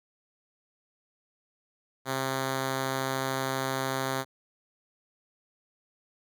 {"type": "tone", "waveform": "5% pulse", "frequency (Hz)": 133.1, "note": "C3", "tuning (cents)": 30, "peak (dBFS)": -17, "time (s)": [2.05, 4.25], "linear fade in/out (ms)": 50, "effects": []}